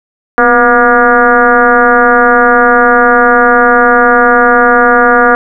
sine tone with frequency modulation, 959 Hz, A#5, 49 cents sharp, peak -3 dBFS, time 0.38-5.35 s, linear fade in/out 0 ms, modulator 236 Hz, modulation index 2.8, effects none

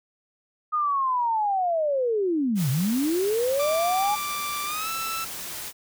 sine linear two-way sweep, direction down then up, 1244.5 to 123.47 to 847 Hz, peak -21 dBFS, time 0.72-4.16 s, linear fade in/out 20 ms, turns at 2.7 s
white noise, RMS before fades -35 dBFS, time 2.55-5.73 s, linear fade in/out 50 ms
sawtooth tone with pitch glide, 1174.7 to 1326.2 Hz, D6 to E6, 0 to +10 cents, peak -25 dBFS, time 3.59-5.25 s, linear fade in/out 10 ms, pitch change +210 cents, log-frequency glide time 4.65-4.89 s
effects none

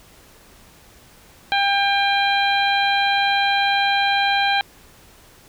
harmonic tone, 798 Hz, G5, 31 cents sharp, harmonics 1 / 2 / 3 / 4 / 5, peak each -19 / -22 / -24 / -25 / -26 dBFS, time 1.52-4.61 s, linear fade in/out 0 ms, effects pink hiss -49 dBFS RMS until 5.48 s

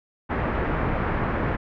pink low-pass noise, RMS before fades -25 dBFS, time 0.29-1.57 s, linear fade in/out 20 ms, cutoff 1900 Hz, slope 24 dB/octave, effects none

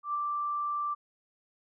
sine tone with ADSR envelope, 1174.7 Hz, D6, in tune, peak -27 dBFS, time 0.03-0.95 s, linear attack 110 ms, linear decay 18 ms, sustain -2 dB, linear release 20 ms, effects none

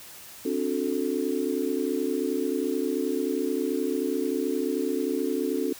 sine chord, D dominant seventh, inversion third, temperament just, 264.3 / 293.7 / 367.1 / 440.5 Hz, C4 / D4 / F#4 / A4, +18 / 0 / -14 / +2 cents, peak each -30 dBFS, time 0.45-5.73 s, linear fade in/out 5 ms, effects white hiss -45 dBFS RMS until 5.79 s

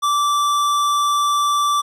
sine tone with hard clipping, 1166 Hz, D6, 13 cents flat, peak -17 dBFS, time 0.02-1.82 s, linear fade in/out 20 ms, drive 15 dB, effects none

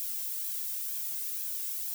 violet noise with flanger, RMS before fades -35 dBFS, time 0-1.94 s, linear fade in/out 0 ms, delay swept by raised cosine 1.2 to 1.91 ms, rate 2.1 Hz, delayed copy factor +0.6, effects none

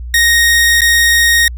sawtooth tone with dropouts, 1864.7 Hz, A#6, in tune, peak -4 dBFS, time 0.14-1.48 s, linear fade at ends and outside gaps 2 ms, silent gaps 0.808-0.817 s, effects added 60 Hz sine -22 dBFS peak until 1.57 s

